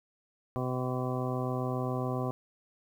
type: harmonic tone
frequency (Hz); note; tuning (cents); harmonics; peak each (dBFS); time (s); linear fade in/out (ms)
127.3; C3; -47; 1 / 2 / 3 / 4 / 5 / 6 / 8 / 9; -33 / -36 / -38 / -39 / -40 / -41 / -42 / -43; 0.56-2.31; 0
effects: 10-bit